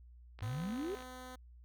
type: click train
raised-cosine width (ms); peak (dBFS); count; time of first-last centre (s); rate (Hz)
0.3; -35; 37; 0.39-1.024; 56.8
type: exponential sweep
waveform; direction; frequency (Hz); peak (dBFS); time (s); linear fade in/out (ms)
sine; up; 98 to 422.6; -36; 0.42-0.95; 0
type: tone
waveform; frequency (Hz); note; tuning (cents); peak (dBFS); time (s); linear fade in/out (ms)
10% pulse; 254.2; C4; -50; -39; 0.42-1.36; 10
effects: added 60 Hz sine -54 dBFS peak until 1.64 s